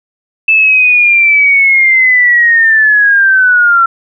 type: linear sweep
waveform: sine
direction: down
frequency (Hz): 2637 to 1348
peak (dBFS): -4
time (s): 0.48-3.86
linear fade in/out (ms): 5
effects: none